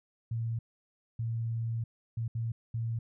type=tone bursts at uneven times; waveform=sine; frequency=114.7 Hz; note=A#2; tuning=28 cents flat; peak=-30 dBFS; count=5; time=0.31-0.59 / 1.19-1.84 / 2.17-2.28 / 2.35-2.52 / 2.74-2.99 s; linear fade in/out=5 ms; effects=none